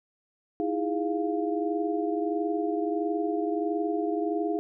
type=tone cluster; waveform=sine; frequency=318.4 / 339.9 / 411.4 / 699 Hz; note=D#4 / F4 / G#4 / F5; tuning=+40 / -47 / -16 / +1 cents; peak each=-29 / -34 / -30 / -33 dBFS; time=0.6-4.59 s; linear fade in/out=0 ms; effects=none